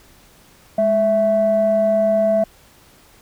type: tone pair together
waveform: sine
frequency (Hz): 207.7 / 659.3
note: G#3 / E5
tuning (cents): 0 / 0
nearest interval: octave + minor sixth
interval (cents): 2000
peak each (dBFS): -21 / -13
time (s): 0.78-2.44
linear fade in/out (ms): 5
effects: tanh soft clip ceiling -8 dBFS + pink hiss -50 dBFS RMS until 3.21 s